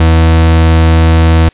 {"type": "tone", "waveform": "40% pulse", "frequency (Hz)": 81.3, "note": "E2", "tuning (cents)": -23, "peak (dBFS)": -3, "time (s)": [0, 1.49], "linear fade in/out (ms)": 5, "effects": ["white hiss -46 dBFS RMS until 1.53 s", "resampled to 8000 Hz"]}